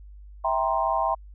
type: chord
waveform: sine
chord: C dominant seventh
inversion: first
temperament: just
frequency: 654.1 / 784.9 / 941.9 / 1046.5 Hz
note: E5 / G5 / Bb5 / C6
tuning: -14 / +2 / +18 / 0 cents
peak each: -27 dBFS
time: 0.44-1.15 s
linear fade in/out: 10 ms
effects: added 50 Hz sine -42 dBFS peak until 1.34 s